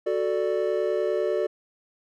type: chord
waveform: triangle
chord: D major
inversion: first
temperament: equal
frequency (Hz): 370 / 440 / 587.3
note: F#4 / A4 / D5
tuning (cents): 0 / 0 / 0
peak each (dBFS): -25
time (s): 0.06-1.47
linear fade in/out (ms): 10
effects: none